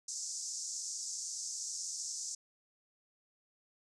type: band-pass noise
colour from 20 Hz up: pink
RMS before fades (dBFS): -41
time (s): 0.08-2.35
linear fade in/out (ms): 5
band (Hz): 5400 to 7900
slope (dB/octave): 48
effects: none